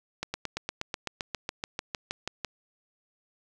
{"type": "slowing click train", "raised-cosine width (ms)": 0.2, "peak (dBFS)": -14, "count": 17, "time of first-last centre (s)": [0.23, 2.447], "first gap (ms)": 110, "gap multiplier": 1.03, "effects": []}